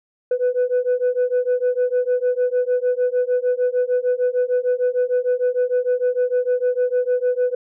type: beating tone pair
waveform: sine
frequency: 493.9 / 500.5 Hz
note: B4 / B4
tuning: 0 / +23 cents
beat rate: 6.6 Hz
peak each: -18 dBFS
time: 0.31-7.55 s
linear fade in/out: 5 ms
effects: tanh soft clip ceiling -13 dBFS